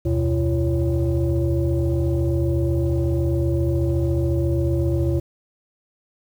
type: tone cluster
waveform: sine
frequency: 77 / 91.3 / 125 / 340.5 / 557 Hz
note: D#2 / F#2 / B2 / F4 / C#5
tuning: -17 / -23 / +21 / -44 / +8 cents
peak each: -21 / -29 / -21 / -22 / -29 dBFS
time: 0.05-5.2 s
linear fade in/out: 10 ms
effects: tanh soft clip ceiling -12 dBFS + 8-bit